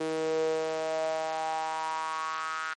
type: tone with high-pass filter sweep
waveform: sawtooth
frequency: 159 Hz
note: D#3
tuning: 38 cents sharp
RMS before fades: -31 dBFS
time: 0-2.74 s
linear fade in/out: 10 ms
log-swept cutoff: 390 to 1400 Hz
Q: 6.4
effects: low-pass 9000 Hz 12 dB/octave + MP3 48 kbps